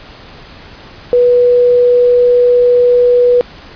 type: tone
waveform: sine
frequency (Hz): 489.1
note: B4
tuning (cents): -17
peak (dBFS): -5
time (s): 1.13-3.41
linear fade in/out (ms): 0
effects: pink hiss -35 dBFS RMS until 3.75 s + resampled to 11025 Hz